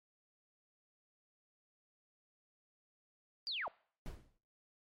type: linear sweep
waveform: sine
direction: down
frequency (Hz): 4893 to 545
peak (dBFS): -37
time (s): 3.47-3.68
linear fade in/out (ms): 0
type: noise with exponential decay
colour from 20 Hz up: brown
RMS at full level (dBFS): -41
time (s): 4.06-4.38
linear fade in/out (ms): 1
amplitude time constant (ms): 68
effects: noise-tail reverb RT60 0.5 s tail -23 dB re dry + MP3 64 kbps